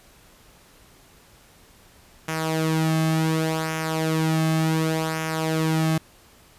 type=tone with flanger; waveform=sawtooth; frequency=159.5 Hz; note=D#3; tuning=43 cents sharp; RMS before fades=-23 dBFS; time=2.28-5.98 s; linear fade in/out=5 ms; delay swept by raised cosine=0.23 to 2.13 ms; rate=0.68 Hz; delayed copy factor=-0.6; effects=pink hiss -53 dBFS RMS until 6.58 s + resampled to 32000 Hz